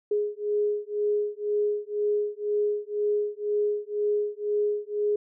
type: beating tone pair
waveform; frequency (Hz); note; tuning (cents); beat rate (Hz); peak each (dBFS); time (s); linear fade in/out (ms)
sine; 415.3 / 417.3; G#4 / G#4; 0 / +8; 2; -27; 0.11-5.16; 5
effects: none